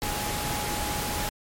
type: tone in noise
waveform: sine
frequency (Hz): 835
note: G#5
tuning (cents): +9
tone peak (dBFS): -34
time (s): 0.02-1.29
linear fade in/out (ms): 0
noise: pink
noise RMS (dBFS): -30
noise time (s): 0.02-1.29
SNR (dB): -7
effects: MP3 64 kbps